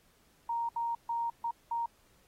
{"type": "tone bursts at uneven times", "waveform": "sine", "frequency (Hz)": 932.3, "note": "A#5", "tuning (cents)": 0, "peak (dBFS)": -30, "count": 5, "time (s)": [[0.49, 0.69], [0.76, 0.95], [1.09, 1.3], [1.44, 1.51], [1.71, 1.86]], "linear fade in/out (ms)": 5, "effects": ["pink hiss -67 dBFS RMS until 2.27 s", "AAC 48 kbps"]}